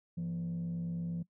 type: tone with frequency modulation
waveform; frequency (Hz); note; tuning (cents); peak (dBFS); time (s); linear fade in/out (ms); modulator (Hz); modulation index
sine; 170; F3; -46; -32; 0.17-1.23; 10; 68.7; 0.35
effects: noise-tail reverb RT60 0.1 s tail -21 dB re dry + tanh soft clip ceiling -32 dBFS